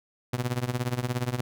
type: tone with tremolo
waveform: sawtooth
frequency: 123.47 Hz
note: B2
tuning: in tune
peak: -19 dBFS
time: 0.33-1.41 s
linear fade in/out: 5 ms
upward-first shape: triangle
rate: 17 Hz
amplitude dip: 95%
effects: none

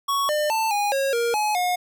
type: tone with pitch steps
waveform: square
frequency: 1114 / 601 / 887 / 821 / 545 / 470 / 846 / 720 Hz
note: C#6 / D5 / A5 / G#5 / C#5 / A#4 / G#5 / F#5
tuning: +8 / +40 / +14 / -20 / -29 / +14 / +32 / -47 cents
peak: -21 dBFS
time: 0.08-1.76 s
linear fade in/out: 10 ms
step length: 210 ms
effects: none

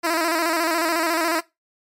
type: tone with vibrato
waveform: 10% pulse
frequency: 329.6 Hz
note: E4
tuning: in tune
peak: -11 dBFS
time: 0.03-1.41 s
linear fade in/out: 20 ms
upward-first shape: square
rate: 14 Hz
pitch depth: 60 cents each way
effects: noise-tail reverb RT60 0.2 s tail -20 dB re dry + MP3 64 kbps

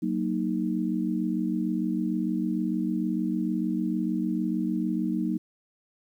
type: chord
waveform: sine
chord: D# minor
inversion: first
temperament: just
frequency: 186.68 / 233.3 / 311.1 Hz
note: F#3 / A#3 / D#4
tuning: +16 / +2 / 0 cents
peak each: -29 dBFS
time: 0.02-5.38 s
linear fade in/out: 10 ms
effects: 10-bit

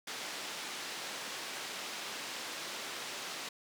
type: band-pass noise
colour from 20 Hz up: white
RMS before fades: -42 dBFS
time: 0.07-3.49 s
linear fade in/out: 5 ms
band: 230 to 4900 Hz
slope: 12 dB/octave
effects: none

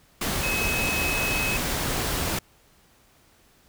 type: tone in noise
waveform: sine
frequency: 2563 Hz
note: E7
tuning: 49 cents flat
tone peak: -26 dBFS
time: 0.43-1.57 s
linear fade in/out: 5 ms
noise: pink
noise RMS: -27 dBFS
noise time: 0.21-2.39 s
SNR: -2 dB
effects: pink hiss -59 dBFS RMS until 3.68 s

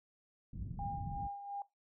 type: low-pass noise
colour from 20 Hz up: white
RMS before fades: -43 dBFS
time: 0.53-1.27 s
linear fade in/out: 2 ms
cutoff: 170 Hz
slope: 24 dB/octave
type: tone with tremolo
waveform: sine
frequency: 805 Hz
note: G5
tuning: 46 cents sharp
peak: -38 dBFS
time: 0.79-1.62 s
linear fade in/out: 2 ms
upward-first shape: sine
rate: 2.8 Hz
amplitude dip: 60%
effects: noise-tail reverb RT60 0.2 s tail -19 dB re dry

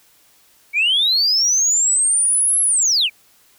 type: linear two-way sweep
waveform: sine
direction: up then down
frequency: 2217 to 11175 to 2217 Hz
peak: -12 dBFS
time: 0.73-3.1 s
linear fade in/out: 50 ms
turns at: 2.61 s
effects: tanh soft clip ceiling -10 dBFS + white hiss -54 dBFS RMS until 3.58 s

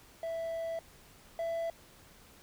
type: tone pair in turn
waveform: triangle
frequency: 660 / 665.7 Hz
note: E5 / E5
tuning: +2 / +17 cents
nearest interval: unison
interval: 15 cents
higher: second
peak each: -32 / -30 dBFS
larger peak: second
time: 0.23-0.79 / 1.39-1.7 s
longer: first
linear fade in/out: 2 ms
effects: pink hiss -58 dBFS RMS until 2.42 s

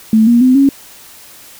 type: tone with pitch steps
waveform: sine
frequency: 220 / 237.2 / 255.7 / 275.6 Hz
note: A3 / A#3 / C4 / C#4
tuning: 0 / +30 / -40 / -10 cents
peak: -5 dBFS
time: 0.13-0.69 s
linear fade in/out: 2 ms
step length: 140 ms
effects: white hiss -38 dBFS RMS until 1.59 s

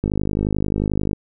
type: click train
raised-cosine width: 3 ms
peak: -8 dBFS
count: 57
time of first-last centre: 0.04-1.132 s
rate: 51.3 Hz
effects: none

